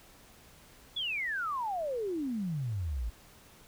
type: exponential sweep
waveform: sine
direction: down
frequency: 3507 to 51.91 Hz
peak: -31 dBFS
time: 0.96-3.1 s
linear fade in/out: 10 ms
effects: pink hiss -57 dBFS RMS until 3.67 s